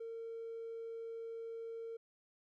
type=tone; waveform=triangle; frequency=456.7 Hz; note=A#4; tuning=36 cents flat; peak=-39 dBFS; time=0-1.97 s; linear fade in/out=10 ms; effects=tanh soft clip ceiling -39 dBFS